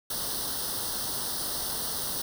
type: noise with comb filter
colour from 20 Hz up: white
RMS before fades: -32 dBFS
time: 0.1-2.22 s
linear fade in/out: 5 ms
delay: 0.21 ms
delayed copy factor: +0.9
effects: none